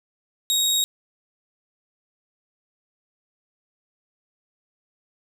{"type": "tone", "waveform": "25% pulse", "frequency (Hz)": 3770, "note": "A#7", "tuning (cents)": 19, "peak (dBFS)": -15, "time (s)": [0.5, 0.84], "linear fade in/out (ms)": 0, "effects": []}